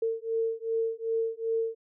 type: beating tone pair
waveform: sine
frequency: 451.2 / 453.8 Hz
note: A4 / A#4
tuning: +44 / -47 cents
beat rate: 2.6 Hz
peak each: -30 dBFS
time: 0.02-1.75 s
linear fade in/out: 5 ms
effects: none